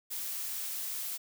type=noise; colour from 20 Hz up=blue; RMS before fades=-37 dBFS; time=0.1-1.18 s; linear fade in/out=20 ms; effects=none